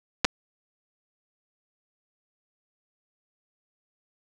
clicks, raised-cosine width 0.2 ms, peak -3 dBFS, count 2, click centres 0.246 / 0.25 s, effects none

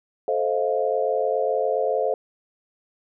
sine chord, F dominant seventh, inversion first, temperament just, 436.5 / 523.8 / 628.6 / 698.5 Hz, A4 / C5 / Eb5 / F5, -14 / +2 / +18 / 0 cents, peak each -25 / -24 / -27 / -27 dBFS, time 0.28-2.14 s, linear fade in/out 2 ms, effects none

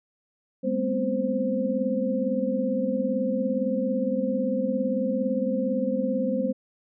sine tone cluster, 201.2 / 220.6 / 245 / 262.7 / 522 Hz, G3 / A3 / B3 / C4 / C5, +45 / +5 / -14 / +7 / -4 cents, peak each -29 / -33 / -29 / -31 / -27 dBFS, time 0.63-6.53 s, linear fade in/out 20 ms, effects none

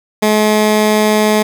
15% pulse tone, 213.4 Hz, G#3, 47 cents sharp, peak -3 dBFS, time 0.22-1.43 s, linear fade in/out 10 ms, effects none

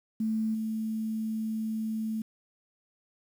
sine tone with level steps, 220 Hz, A3, in tune, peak -26 / -29 dBFS, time 0.2-2.22 s, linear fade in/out 5 ms, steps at 0.54 s, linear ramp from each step 10 ms, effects 9-bit

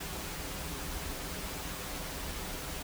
pink noise with comb filter, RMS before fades -39 dBFS, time 0-2.83 s, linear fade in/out 10 ms, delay 8.7 ms, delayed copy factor -0.6, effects none

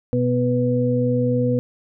harmonic tone, 123.47 Hz, B2, in tune, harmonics 1 / 2 / 4, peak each -21 / -21 / -21 dBFS, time 0.13-1.59 s, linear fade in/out 0 ms, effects none

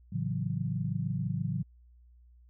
sine chord, F# minor seventh, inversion first, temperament equal, 110 / 138.59 / 164.81 / 185 Hz, A2 / C#3 / E3 / F#3, 0 / 0 / 0 / 0 cents, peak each -35 / -34 / -35 / -36 dBFS, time 0.12-1.63 s, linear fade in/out 10 ms, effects added 60 Hz sine -55 dBFS peak until 2.49 s

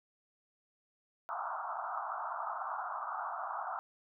white band-pass noise, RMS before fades -39 dBFS, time 1.29-3.79 s, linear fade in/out 0 ms, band 660 to 1400 Hz, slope 96 dB/octave, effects none

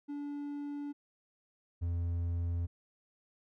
triangle tone pair in turn, 288.5 / 85.77 Hz, D4 / F2, -31 / -31 cents, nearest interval octave + major sixth, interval 2100 cents, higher first, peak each -35 / -29 dBFS, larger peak second, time 0.08-0.93 / 1.81-2.67 s, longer second, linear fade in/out 20 ms, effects none

